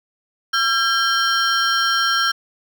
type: tone cluster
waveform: triangle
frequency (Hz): 1359 / 1610 / 3135 / 4236 / 5570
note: F6 / G6 / G7 / C8 / F8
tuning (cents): -48 / +46 / -1 / +21 / -5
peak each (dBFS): -18 / -19 / -22 / -27 / -23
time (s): 0.53-2.32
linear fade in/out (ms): 10
effects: none